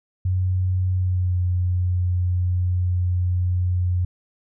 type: tone with pitch glide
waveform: sine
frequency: 92.2 to 89.89 Hz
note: F#2 to F#2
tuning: -6 to -50 cents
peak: -18 dBFS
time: 0.25-4.05 s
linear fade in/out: 5 ms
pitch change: -44 cents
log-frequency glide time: 0.96-1.39 s
effects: none